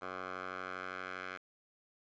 10% pulse tone with band-pass filter sweep, 92.5 Hz, F#2, in tune, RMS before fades -43 dBFS, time 0.01-1.38 s, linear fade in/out 20 ms, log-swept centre 1100 to 1700 Hz, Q 2, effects resampled to 16000 Hz + 11-bit

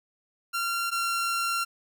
sawtooth tone pair in turn, 1378 / 1372.3 Hz, F6 / F6, -24 / -31 cents, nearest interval unison, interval 7 cents, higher first, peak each -23 / -22 dBFS, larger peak second, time 0.53-0.91 / 0.91-1.65 s, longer second, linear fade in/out 20 ms, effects none

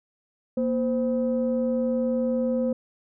sine tone pair together, 236 / 517.7 Hz, A#3 / C5, +22 / -18 cents, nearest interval octave + major second, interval 1360 cents, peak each -23 / -24 dBFS, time 0.57-2.73 s, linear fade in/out 5 ms, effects tanh soft clip ceiling -16 dBFS

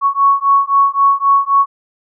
sine beating tone pair, 1108.7 / 1112.5 Hz, C#6 / C#6, 0 / +6 cents, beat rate 3.8 Hz, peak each -12 dBFS, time 0.01-1.66 s, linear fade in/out 50 ms, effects none

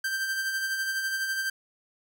45% pulse tone with tremolo, 1568 Hz, G6, in tune, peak -26 dBFS, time 0.04-1.5 s, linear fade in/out 5 ms, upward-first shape sine, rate 12 Hz, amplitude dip 40%, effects none

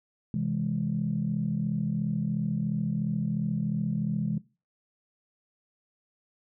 sine chord, C augmented, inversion none, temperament equal, 130.81 / 164.81 / 207.7 Hz, C3 / E3 / G#3, 0 / 0 / 0 cents, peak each -32 / -30 / -29 dBFS, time 0.34-4.38 s, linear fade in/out 2 ms, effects noise-tail reverb RT60 0.3 s tail -19 dB re dry + tanh soft clip ceiling -17 dBFS

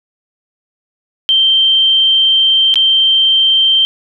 sine tone with dropouts, 3136 Hz, G7, in tune, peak -7 dBFS, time 1.29-3.85 s, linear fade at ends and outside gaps 0 ms, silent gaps 2.741-2.757 s, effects none

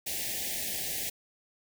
white band-stop noise, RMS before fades -34 dBFS, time 0.06-1.1 s, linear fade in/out 10 ms, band 830 to 1700 Hz, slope 96 dB/octave, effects none

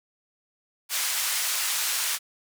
white band-pass noise, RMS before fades -27 dBFS, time 0.89-2.19 s, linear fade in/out 50 ms, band 1100 to 12000 Hz, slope 12 dB/octave, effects none

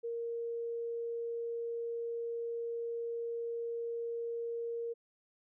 sine tone, 466.2 Hz, A#4, in tune, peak -35 dBFS, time 0.03-4.94 s, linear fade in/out 20 ms, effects none

